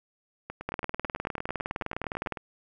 two click trains, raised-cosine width 0.5 ms, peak -15 / -21 dBFS, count 33 / 18, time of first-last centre 0.69-2.323 / 0.5-2.372 s, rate 19.6 / 9.08 Hz, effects none

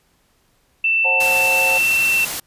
sine tone with pitch glide, 2669 to 2689 Hz, E7 to E7, +21 to +34 cents, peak -14 dBFS, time 0.84-2.25 s, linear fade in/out 5 ms, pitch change +13 cents, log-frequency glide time 1.67-1.88 s
sine chord, F# diminished, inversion second, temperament just, 532.8 / 740 / 888 Hz, C5 / F#5 / A5, +31 / 0 / +16 cents, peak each -24 / -26 / -26 dBFS, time 1.04-1.79 s, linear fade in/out 20 ms
white noise, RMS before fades -25 dBFS, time 1.2-2.4 s, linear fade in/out 5 ms
effects pink hiss -61 dBFS RMS until 2.46 s + resampled to 32000 Hz

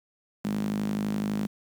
sawtooth tone with high-pass filter, 51.91 Hz, G#1, in tune, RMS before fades -29 dBFS, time 0.44-1.47 s, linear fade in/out 5 ms, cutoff 200 Hz, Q 6.4, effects 9-bit

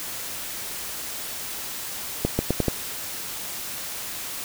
accelerating click train, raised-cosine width 2 ms, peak -7 dBFS, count 5, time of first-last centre 2.25-2.683 s, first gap 140 ms, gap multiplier 0.83, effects white hiss -33 dBFS RMS until 4.44 s

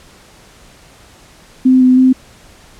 sine tone with pitch steps, 258 / 254.6 / 258.5 Hz, C4 / C4 / C4, -24 / -47 / -21 cents, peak -5 dBFS, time 1.65-2.13 s, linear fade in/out 10 ms, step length 160 ms, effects pink hiss -43 dBFS RMS until 2.79 s + low-pass 10000 Hz 12 dB/octave

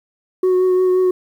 sine tone with vibrato, 368.6 Hz, F#4, 7 cents flat, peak -9 dBFS, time 0.43-1.11 s, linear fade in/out 5 ms, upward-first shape triangle, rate 5.7 Hz, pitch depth 18 cents each way, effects tanh soft clip ceiling -11 dBFS + 8-bit

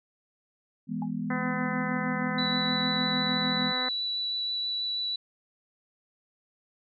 sine chord, E major, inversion none, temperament equal, 164.81 / 207.7 / 246.9 Hz, E3 / G#3 / B3, 0 / 0 / 0 cents, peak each -35 / -33 / -33 dBFS, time 0.87-3.74 s, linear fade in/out 50 ms
sine tone with exponential decay, 831 Hz, G#5, 1 cent sharp, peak -32 dBFS, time 1.02-1.11 s, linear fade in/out 2 ms, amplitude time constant 18 ms
harmonic tone, 253.4 Hz, B3, 45 cents sharp, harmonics 1 / 2 / 3 / 4 / 5 / 6 / 7 / 8, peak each -38 / -38 / -38 / -38 / -38 / -38 / -38 / -38 dBFS, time 1.3-3.89 s, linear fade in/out 5 ms
sine tone with vibrato, 3948 Hz, B7, 1 cent flat, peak -28 dBFS, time 2.38-5.16 s, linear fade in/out 5 ms, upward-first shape triangle, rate 6.2 Hz, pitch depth 9 cents each way
effects none

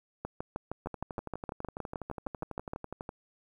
two click trains, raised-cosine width 1 ms, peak -24 / -21 dBFS, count 28 / 17, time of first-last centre 0.86-3.091 / 0.25-2.734 s, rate 12.1 / 6.44 Hz, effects 10-bit

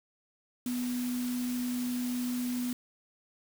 sine tone in noise, 246.9 Hz, B3, in tune, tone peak -30 dBFS, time 0.66-2.73 s, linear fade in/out 2 ms, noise white, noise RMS -43 dBFS, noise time 0.66-2.73 s, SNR +10 dB, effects none

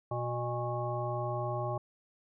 harmonic tone with a mistuned harmonic, 121.8 Hz, B2, 24 cents flat, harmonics 1 / 3 / 5 / 7 / 9, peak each -35 / -40 / -37 / -39 / -40 dBFS, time 0.11-1.78 s, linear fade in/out 5 ms, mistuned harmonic 7, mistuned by -62 cents, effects none

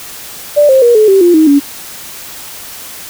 sine tone with pitch steps, 587.3 / 529.3 / 477 / 429.9 / 387.5 / 349.2 / 314.7 / 283.6 Hz, D5 / C5 / A#4 / A4 / G4 / F4 / D#4 / C#4, 0 / +20 / +40 / -40 / -20 / 0 / +20 / +40 cents, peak -3 dBFS, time 0.56-1.6 s, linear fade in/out 20 ms, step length 130 ms, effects white hiss -28 dBFS RMS until 3.09 s

